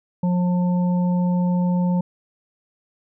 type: harmonic tone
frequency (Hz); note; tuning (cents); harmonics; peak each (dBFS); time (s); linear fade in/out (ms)
178.6; F3; +39; 1 / 3 / 5; -17 / -31 / -32; 0.23-2.01; 5
effects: none